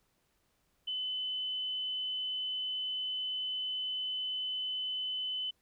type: tone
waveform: sine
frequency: 3023 Hz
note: F#7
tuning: 36 cents sharp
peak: -33 dBFS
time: 0.87-5.51 s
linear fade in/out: 10 ms
effects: pink hiss -75 dBFS RMS until 5.61 s